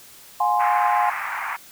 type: chord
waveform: sine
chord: F minor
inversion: none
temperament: equal with one note detuned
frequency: 714.4 / 830.6 / 1046.5 Hz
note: F5 / Ab5 / C6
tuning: +39 / 0 / 0 cents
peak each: -23 / -20 / -22 dBFS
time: 0.4-1.1 s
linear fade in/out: 5 ms
type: band-pass noise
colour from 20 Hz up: pink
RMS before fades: -28 dBFS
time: 0.59-1.57 s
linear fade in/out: 20 ms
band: 820 to 2300 Hz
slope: 48 dB/octave
effects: white hiss -46 dBFS RMS until 1.71 s